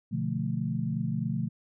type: chord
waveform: sine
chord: B half-diminished seventh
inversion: none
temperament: equal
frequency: 123.47 / 146.83 / 174.61 / 220 Hz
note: B2 / D3 / F3 / A3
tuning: 0 / 0 / 0 / 0 cents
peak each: -33 dBFS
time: 0.11-1.49 s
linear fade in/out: 20 ms
effects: none